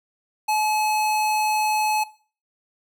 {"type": "tone", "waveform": "square", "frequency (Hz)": 856, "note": "A5", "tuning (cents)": -48, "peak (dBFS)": -20, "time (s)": [0.48, 2.04], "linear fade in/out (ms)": 10, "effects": ["noise-tail reverb RT60 0.4 s tail -18 dB re dry"]}